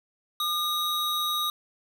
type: tone pair together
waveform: square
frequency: 1211 / 3804 Hz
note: D#6 / A#7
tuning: -47 / +34 cents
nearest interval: octave + minor sixth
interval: 1981 cents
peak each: -30 / -28 dBFS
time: 0.4-1.5 s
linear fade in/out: 2 ms
effects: none